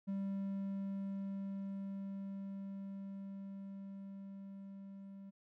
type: tone with level ramp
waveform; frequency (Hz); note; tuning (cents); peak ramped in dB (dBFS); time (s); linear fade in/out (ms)
triangle; 196; G3; 0; -34 to -47; 0.07-5.31; 20
effects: none